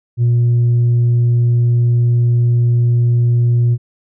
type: tone with tanh clipping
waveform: sine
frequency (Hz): 119.7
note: A#2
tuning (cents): +46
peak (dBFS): -10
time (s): 0.17-3.78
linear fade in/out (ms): 50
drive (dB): 1
effects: none